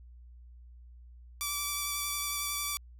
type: tone with vibrato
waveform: 5% pulse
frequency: 1159 Hz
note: D6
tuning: 23 cents flat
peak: -20 dBFS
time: 1.41-2.77 s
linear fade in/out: 0 ms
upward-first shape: sine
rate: 11 Hz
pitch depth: 14 cents each way
effects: added 60 Hz sine -49 dBFS peak until 2.99 s